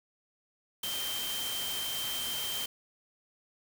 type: tone in noise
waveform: sine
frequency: 3136 Hz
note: G7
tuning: in tune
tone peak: -35 dBFS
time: 0.83-2.66 s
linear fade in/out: 5 ms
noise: white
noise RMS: -37 dBFS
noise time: 0.83-2.66 s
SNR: -1 dB
effects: none